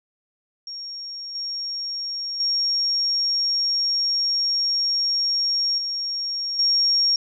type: tone with level steps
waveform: sine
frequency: 5560 Hz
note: F8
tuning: 9 cents flat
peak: -31 / -26 / -19 / -24 / -16 dBFS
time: 0.67-7.16 s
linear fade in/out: 2 ms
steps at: 1.35 / 2.4 / 5.78 / 6.59 s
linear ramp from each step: 2 ms
effects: none